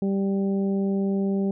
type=harmonic tone; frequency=196 Hz; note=G3; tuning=in tune; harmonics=1 / 2 / 3 / 4; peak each=-22 / -28 / -37 / -43 dBFS; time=0.02-1.51 s; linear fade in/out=2 ms; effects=none